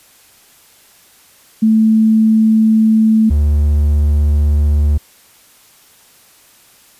sine / triangle tone pair in turn, 220 / 73.67 Hz, A3 / D2, 0 / +6 cents, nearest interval octave + perfect fifth, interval 1894 cents, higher first, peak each -7 dBFS, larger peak neither, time 1.62-3.3 / 3.3-4.98 s, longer neither, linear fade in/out 10 ms, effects white hiss -47 dBFS RMS until 6.99 s + resampled to 32000 Hz

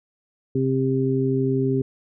harmonic tone, 132.4 Hz, C3, 21 cents sharp, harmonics 1 / 2 / 3, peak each -23 / -23 / -23 dBFS, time 0.55-1.82 s, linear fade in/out 5 ms, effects none

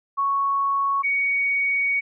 sine tone pair in turn, 1108.7 / 2241 Hz, C#6 / C#7, 0 / +18 cents, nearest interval octave, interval 1218 cents, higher second, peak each -19 dBFS, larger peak neither, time 0.17-1.03 / 1.03-2.01 s, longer second, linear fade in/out 20 ms, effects none

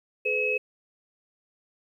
sine tone cluster, 426 / 505 / 2569 Hz, G#4 / B4 / E7, +44 / +39 / -45 cents, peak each -30 / -30 / -25 dBFS, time 0.25-0.58 s, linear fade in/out 10 ms, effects 10-bit

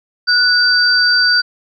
sine tone pair together, 1470 / 4663 Hz, F#6 / D8, -12 / -13 cents, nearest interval octave + minor sixth, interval 1999 cents, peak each -12 dBFS, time 0.27-1.42 s, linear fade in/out 20 ms, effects none

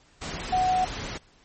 sine tone in noise, 740 Hz, F#5, in tune, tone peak -20 dBFS, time 0.52-0.85 s, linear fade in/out 10 ms, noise pink, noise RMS -34 dBFS, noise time 0.21-1.18 s, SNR +11 dB, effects pink hiss -59 dBFS RMS until 1.44 s + MP3 32 kbps

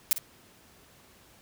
blue noise with echo, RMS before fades -22 dBFS, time 0.11-0.13 s, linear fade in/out 0 ms, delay 51 ms, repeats 1, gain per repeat -11 dB, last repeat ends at 0.181 s, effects pink hiss -57 dBFS RMS until 1.41 s + high-pass 60 Hz 12 dB/octave

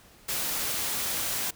white noise, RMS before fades -30 dBFS, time 0.28-1.51 s, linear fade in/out 10 ms, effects pink hiss -55 dBFS RMS until 1.55 s

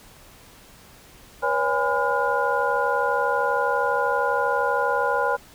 sine tone cluster, 486.5 / 559 / 822 / 1009 / 1424 Hz, B4 / C#5 / G#5 / B5 / F6, -26 / +14 / -18 / +37 / +33 cents, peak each -26 dBFS, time 1.42-5.37 s, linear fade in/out 20 ms, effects pink hiss -49 dBFS RMS until 5.54 s

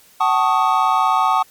triangle chord, D# half-diminished seventh, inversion first, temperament equal with one note detuned, 755.5 / 880 / 1108.7 / 1244.5 Hz, F#5 / A5 / C#6 / D#6, +36 / 0 / 0 / 0 cents, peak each -17 dBFS, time 0.2-1.43 s, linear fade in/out 10 ms, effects white hiss -50 dBFS RMS until 1.5 s + MP3 96 kbps

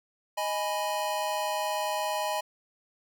square chord, G# minor, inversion second, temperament equal, 622.3 / 830.6 / 987.8 Hz, D#5 / G#5 / B5, 0 / 0 / 0 cents, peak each -33 / -33 / -34 dBFS, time 0.37-2.41 s, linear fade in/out 10 ms, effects none

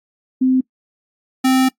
sine / square tone pair in turn, 258.6 / 260.7 Hz, C4 / C4, -20 / -6 cents, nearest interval unison, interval 14 cents, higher second, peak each -11 / -12 dBFS, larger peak first, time 0.41-0.61 / 1.44-1.69 s, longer second, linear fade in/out 10 ms, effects noise-tail reverb RT60 0.1 s tail -22 dB re dry + AAC 64 kbps

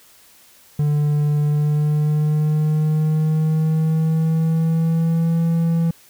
triangle tone with pitch glide, 148 to 166.12 Hz, D3 to E3, +14 to +14 cents, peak -13 dBFS, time 0.79-5.91 s, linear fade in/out 5 ms, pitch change +200 cents, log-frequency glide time 1.42-5.41 s, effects white hiss -50 dBFS RMS until 6.09 s

